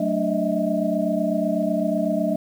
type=tone cluster; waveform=sine; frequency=188.1 / 222 / 294.3 / 621 / 649 Hz; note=F#3 / A3 / D4 / D#5 / E5; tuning=+29 / +16 / +4 / -3 / -27 cents; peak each=-26 dBFS; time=0-2.36 s; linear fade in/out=5 ms; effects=8-bit